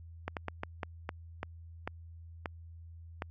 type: slowing click train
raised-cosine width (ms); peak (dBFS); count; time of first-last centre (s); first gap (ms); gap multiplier
0.5; -20; 10; 0.28-3.221; 88; 1.31
effects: added 83 Hz sine -47 dBFS peak until 3.3 s